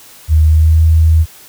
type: tone with pitch glide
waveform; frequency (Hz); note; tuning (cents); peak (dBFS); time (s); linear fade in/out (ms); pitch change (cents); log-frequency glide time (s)
sine; 77.9 to 80.18; D#2 to E2; +3 to -47; -5; 0.28-1.26; 50; +50; 0.44-0.82
effects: white hiss -39 dBFS RMS until 1.48 s